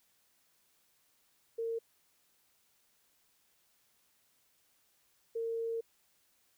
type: tone bursts at uneven times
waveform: sine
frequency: 457.3 Hz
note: A#4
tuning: 33 cents flat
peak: -33 dBFS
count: 2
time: 1.58-1.79 / 5.35-5.81 s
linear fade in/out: 10 ms
effects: white hiss -72 dBFS RMS until 6.57 s